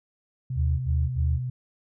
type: tone with pitch glide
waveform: sine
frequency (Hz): 128.6 to 126.03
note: C3 to B2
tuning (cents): -30 to +36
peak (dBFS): -27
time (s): 0.5-1.5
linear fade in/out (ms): 5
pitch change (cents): -34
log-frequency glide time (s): 0.75-1.31
type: tone bursts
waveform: sine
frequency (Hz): 77.78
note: D#2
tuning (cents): 0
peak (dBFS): -21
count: 3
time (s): 0.55-1.398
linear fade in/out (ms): 50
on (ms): 250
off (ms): 49
effects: none